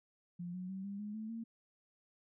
sine tone with pitch steps, 175.1 / 182.96 / 191.17 / 199.75 / 208.7 / 218.1 / 227.9 Hz, F3 / F#3 / G3 / G3 / G#3 / A3 / A#3, +5 / -19 / -43 / +33 / +9 / -15 / -39 cents, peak -40 dBFS, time 0.39-1.44 s, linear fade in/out 10 ms, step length 150 ms, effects none

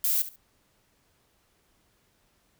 violet noise with echo, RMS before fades -25 dBFS, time 0.04-0.22 s, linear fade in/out 2 ms, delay 70 ms, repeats 2, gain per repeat -14 dB, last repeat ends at 0.36 s, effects pink hiss -68 dBFS RMS until 2.59 s

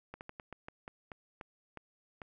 slowing click train, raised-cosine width 0.5 ms, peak -29 dBFS, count 11, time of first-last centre 0.14-2.218 s, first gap 69 ms, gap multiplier 1.23, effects none

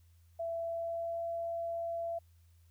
sine tone with pitch glide, 668 to 674.2 Hz, E5 to E5, +23 to +39 cents, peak -34 dBFS, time 0.39-2.19 s, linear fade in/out 10 ms, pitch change +16 cents, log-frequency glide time 0.55-1.23 s, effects added 84 Hz sine -60 dBFS peak until 2.7 s + white hiss -75 dBFS RMS until 2.7 s

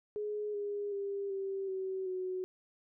sine tone with pitch steps, 419.1 / 408.8 / 398.8 / 389 / 379.5 / 370.2 Hz, G#4 / G#4 / G4 / G4 / F#4 / F#4, +16 / -27 / +30 / -13 / +44 / +1 cents, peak -34 dBFS, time 0.16-2.44 s, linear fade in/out 0 ms, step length 380 ms, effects none

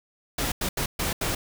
pink noise bursts at uneven times, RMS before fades -27 dBFS, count 5, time 0.38-0.52 / 0.61-0.69 / 0.77-0.86 / 0.99-1.13 / 1.21-1.35 s, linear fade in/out 5 ms, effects none

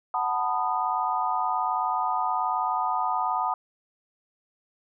sine chord, B dominant seventh, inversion second, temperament just, 740.8 / 889 / 987.8 / 1234.7 Hz, F#5 / A5 / B5 / D#6, +2 / +18 / 0 / -14 cents, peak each -29 dBFS, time 0.14-3.54 s, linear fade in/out 2 ms, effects none

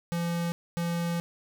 square tone bursts at uneven times, 170.6 Hz, F3, 40 cents flat, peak -28 dBFS, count 2, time 0.12-0.52 / 0.77-1.2 s, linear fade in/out 0 ms, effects none

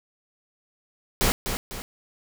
pink noise with echo, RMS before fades -21 dBFS, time 1.21-1.32 s, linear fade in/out 0 ms, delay 250 ms, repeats 2, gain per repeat -7 dB, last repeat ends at 1.82 s, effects none

